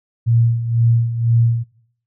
sine tone with tremolo, 116.54 Hz, A#2, in tune, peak -10 dBFS, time 0.26-1.64 s, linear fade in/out 20 ms, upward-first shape sine, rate 2 Hz, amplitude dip 70%, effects noise-tail reverb RT60 0.6 s tail -19 dB re dry

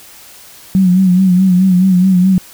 sine tone with vibrato, 185 Hz, F#3, in tune, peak -6 dBFS, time 0.75-2.38 s, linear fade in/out 0 ms, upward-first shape sine, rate 4.7 Hz, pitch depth 63 cents each way, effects white hiss -38 dBFS RMS until 2.53 s

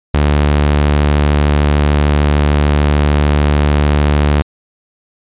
sawtooth tone, 73.42 Hz, D2, in tune, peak -5 dBFS, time 0.14-4.42 s, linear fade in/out 0 ms, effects resampled to 8000 Hz

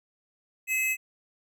square tone pair together, 2051 / 2577 Hz, C7 / E7, -35 / -40 cents, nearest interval major third, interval 395 cents, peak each -33 / -26 dBFS, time 0.67-0.97 s, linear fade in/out 50 ms, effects none

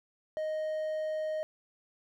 triangle tone, 622.3 Hz, D#5, in tune, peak -29 dBFS, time 0.37-1.43 s, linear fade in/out 0 ms, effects none

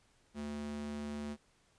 square tone with high-pass filter, 73.42 Hz, D2, in tune, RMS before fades -41 dBFS, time 0.34-1.37 s, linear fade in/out 50 ms, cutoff 170 Hz, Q 6.7, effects pink hiss -70 dBFS RMS until 1.78 s + resampled to 22050 Hz

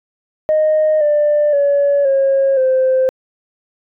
sine tone with pitch steps, 619 / 592.8 / 567.6 / 543.6 / 520.5 Hz, D#5 / D5 / C#5 / C#5 / C5, -9 / +16 / +41 / -34 / -9 cents, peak -9 dBFS, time 0.49-3.09 s, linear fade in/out 0 ms, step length 520 ms, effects tanh soft clip ceiling -7 dBFS

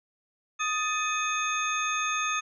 sine tone cluster, 1247 / 1758 / 2520 / 3567 / 6450 Hz, D#6 / A6 / D#7 / A7 / G8, +3 / -2 / +21 / +23 / +48 cents, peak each -29 / -37 / -31 / -37 / -34 dBFS, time 0.59-2.41 s, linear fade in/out 20 ms, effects none

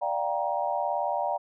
sine chord, G minor seventh, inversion second, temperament just, 588 / 705.6 / 784 / 940.8 Hz, D5 / F5 / G5 / Bb5, +2 / +18 / 0 / +16 cents, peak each -31 dBFS, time 0.01-1.38 s, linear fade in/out 20 ms, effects none

